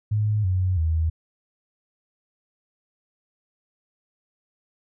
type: tone with pitch steps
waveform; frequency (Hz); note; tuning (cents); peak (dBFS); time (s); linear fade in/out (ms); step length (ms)
sine; 106.1 / 92.37 / 80.41; G#2 / F#2 / E2; +38 / -2 / -42; -19; 0.11-1.1; 10; 330
effects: none